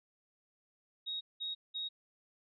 sine tone bursts, 3770 Hz, A#7, 19 cents sharp, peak -36 dBFS, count 3, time 1.06-1.89 s, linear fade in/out 20 ms, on 150 ms, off 190 ms, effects none

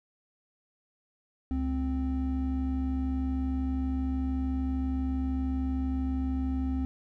triangle tone pair together, 69.55 / 261.6 Hz, C#2 / C4, +6 / 0 cents, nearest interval octave + major seventh, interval 2294 cents, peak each -28 dBFS, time 1.51-6.85 s, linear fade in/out 0 ms, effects none

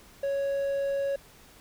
triangle tone, 555 Hz, C#5, 2 cents sharp, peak -24 dBFS, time 0.23-1.16 s, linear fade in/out 5 ms, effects pink hiss -54 dBFS RMS until 1.6 s

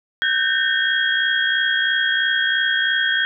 sine tone cluster, 1521 / 1584 / 1817 / 3269 Hz, F#6 / G6 / A#6 / G#7, +47 / +18 / -45 / -28 cents, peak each -22 dBFS, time 0.22-3.25 s, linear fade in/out 0 ms, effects none

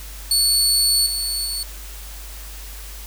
25% pulse tone with level steps, 4435 Hz, C#8, in tune, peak -10 / -17 / -19 dBFS, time 0.31-1.63 s, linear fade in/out 2 ms, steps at 1.06 / 1.45 s, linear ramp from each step 5 ms, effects added 50 Hz sine -34 dBFS peak until 3.06 s + white hiss -39 dBFS RMS until 3.06 s

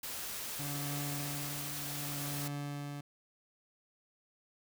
white noise, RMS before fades -41 dBFS, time 0.03-2.48 s, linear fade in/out 5 ms
30% pulse tone with tremolo, 143.9 Hz, D3, 35 cents flat, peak -34 dBFS, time 0.59-3.01 s, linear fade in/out 5 ms, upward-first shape triangle, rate 0.64 Hz, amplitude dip 65%
effects none

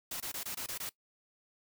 white noise bursts, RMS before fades -39 dBFS, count 7, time 0.11-0.893 s, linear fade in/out 5 ms, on 93 ms, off 22 ms, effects noise-tail reverb RT60 0.1 s tail -20 dB re dry

